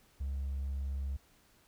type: tone with hard clipping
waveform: triangle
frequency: 68.4 Hz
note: C#2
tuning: 23 cents flat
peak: -33 dBFS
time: 0.2-1.17 s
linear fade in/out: 10 ms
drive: 2 dB
effects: pink hiss -66 dBFS RMS until 1.67 s